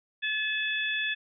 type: harmonic tone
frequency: 861 Hz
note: A5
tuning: 38 cents flat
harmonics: 2 / 3 / 4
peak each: -30 / -32 / -33 dBFS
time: 0.22-1.15 s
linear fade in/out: 20 ms
effects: none